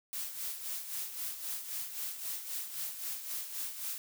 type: noise with tremolo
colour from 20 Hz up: blue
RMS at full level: -37 dBFS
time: 0.13-3.98 s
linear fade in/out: 0 ms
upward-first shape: sine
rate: 3.8 Hz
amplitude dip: 60%
effects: none